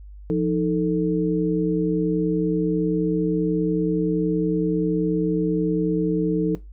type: tone cluster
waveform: sine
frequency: 173.5 / 312.1 / 442.6 Hz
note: F3 / D#4 / A4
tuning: -11 / +5 / +10 cents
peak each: -23 dBFS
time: 0.3-6.55 s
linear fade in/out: 0 ms
effects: noise-tail reverb RT60 0.2 s tail -17 dB re dry + added 50 Hz sine -38 dBFS peak until 6.72 s

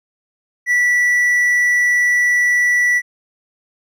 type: tone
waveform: triangle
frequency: 1957 Hz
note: B6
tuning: 16 cents flat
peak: -10 dBFS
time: 0.66-3.02 s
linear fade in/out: 50 ms
effects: none

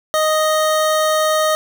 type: tone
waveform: 25% pulse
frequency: 622.3 Hz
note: D#5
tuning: in tune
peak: -10 dBFS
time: 0.14-1.55 s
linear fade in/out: 0 ms
effects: none

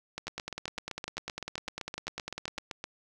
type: two click trains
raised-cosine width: 0.2 ms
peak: -19 / -19 dBFS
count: 21 / 25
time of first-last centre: 0.27-2.841 / 0.18-2.58 s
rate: 7.78 / 10 Hz
effects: none

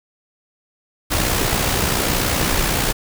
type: noise with amplitude modulation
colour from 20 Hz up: pink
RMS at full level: -17 dBFS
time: 1.1-2.93 s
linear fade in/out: 20 ms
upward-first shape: sine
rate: 61.1 Hz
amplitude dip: 45%
effects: none

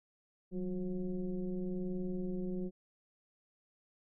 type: tone with frequency modulation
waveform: sine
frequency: 186.5 Hz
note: F#3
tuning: 14 cents sharp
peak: -34 dBFS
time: 0.51-2.71 s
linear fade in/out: 50 ms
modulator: 176 Hz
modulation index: 1.1
effects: none

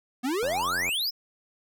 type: exponential sweep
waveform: square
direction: up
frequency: 236.5 to 5450 Hz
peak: -26 dBFS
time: 0.23-1.11 s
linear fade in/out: 20 ms
type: click train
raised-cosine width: 1 ms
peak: -24 dBFS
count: 42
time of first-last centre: 0.43-0.89 s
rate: 89.1 Hz
effects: none

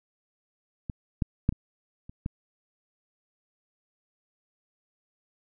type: clicks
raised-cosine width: 5 ms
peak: -20 / -12 / -9 / -24 / -30 / -18 dBFS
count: 6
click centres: 0.898 / 1.222 / 1.491 / 1.525 / 2.095 / 2.261 s
effects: none

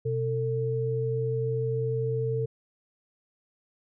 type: tone pair together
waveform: sine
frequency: 125.8 / 448.3 Hz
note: B2 / A4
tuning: +32 / +32 cents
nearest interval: octave + minor seventh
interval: 2200 cents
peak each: -28 dBFS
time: 0.05-2.46 s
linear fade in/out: 10 ms
effects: none

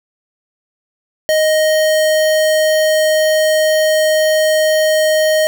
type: tone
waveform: square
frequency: 623 Hz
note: D#5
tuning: 2 cents sharp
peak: -11 dBFS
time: 1.29-5.47 s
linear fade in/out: 0 ms
effects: none

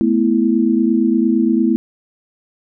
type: chord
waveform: sine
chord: A suspended second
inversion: none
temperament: equal with one note detuned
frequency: 218.2 / 246.9 / 329.6 Hz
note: A3 / B3 / E4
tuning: -14 / 0 / 0 cents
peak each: -16 dBFS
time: 0.01-1.76 s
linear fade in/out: 0 ms
effects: none

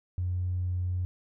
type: tone with tanh clipping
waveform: triangle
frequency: 90.2 Hz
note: F#2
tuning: 44 cents flat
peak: -27 dBFS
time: 0.18-1.05 s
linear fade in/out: 0 ms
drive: 4 dB
effects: none

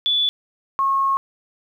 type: tone pair in turn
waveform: sine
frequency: 3455 / 1088.3 Hz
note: A7 / C#6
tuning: -32 / -32 cents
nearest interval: octave + minor sixth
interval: 2000 cents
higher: first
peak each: -16 dBFS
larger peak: neither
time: 0.06-0.29 / 0.79-1.17 s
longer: second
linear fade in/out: 0 ms
effects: 9-bit

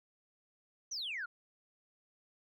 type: exponential sweep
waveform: sine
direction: down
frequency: 6272 to 1344 Hz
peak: -36 dBFS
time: 0.91-1.26 s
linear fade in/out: 10 ms
effects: tanh soft clip ceiling -33 dBFS

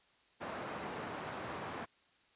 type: band-pass noise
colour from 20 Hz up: white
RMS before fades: -43 dBFS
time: 0.4-1.86 s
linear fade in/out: 20 ms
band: 110 to 1200 Hz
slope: 12 dB/octave
effects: white hiss -69 dBFS RMS until 2.35 s + resampled to 8000 Hz

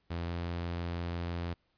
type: tone with pitch glide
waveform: sawtooth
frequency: 85 to 85.99 Hz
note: F2 to F2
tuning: -46 to -26 cents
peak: -30 dBFS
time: 0.1-1.54 s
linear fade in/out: 10 ms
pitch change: +20 cents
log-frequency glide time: 0.24-0.32 s
effects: pink hiss -75 dBFS RMS until 1.77 s + resampled to 11025 Hz

